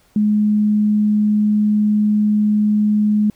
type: tone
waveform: sine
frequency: 210.4 Hz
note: G#3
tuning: 23 cents sharp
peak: -12 dBFS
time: 0.16-3.3 s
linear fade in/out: 2 ms
effects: pink hiss -56 dBFS RMS until 3.35 s